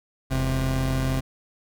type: tone pair together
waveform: 30% pulse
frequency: 41.51 / 131.8 Hz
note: E1 / C3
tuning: +13 / +13 cents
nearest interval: octave + minor sixth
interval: 2000 cents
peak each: -24 / -21 dBFS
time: 0.3-1.21 s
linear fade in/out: 20 ms
effects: none